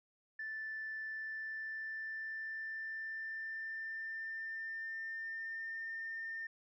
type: tone with pitch glide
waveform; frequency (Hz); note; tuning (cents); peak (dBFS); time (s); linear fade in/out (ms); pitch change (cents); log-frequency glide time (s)
sine; 1760 to 1808.4; A6 to A6; 0 to +47; -39; 0.39-6.47; 5; +47; 1.04-5.83
effects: tanh soft clip ceiling -35 dBFS